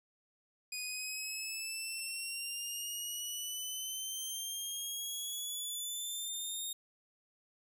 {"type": "exponential sweep", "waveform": "15% pulse", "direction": "up", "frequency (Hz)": [2470, 3704], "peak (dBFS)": -31, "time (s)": [0.72, 6.73], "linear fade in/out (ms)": 5, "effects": ["12-bit"]}